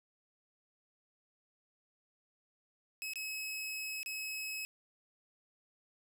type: tone with dropouts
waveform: sawtooth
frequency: 2567 Hz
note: E7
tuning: 47 cents flat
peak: -35 dBFS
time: 3.02-4.65 s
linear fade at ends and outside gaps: 0 ms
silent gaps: 3.135-3.157 / 4.031-4.061 s
effects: none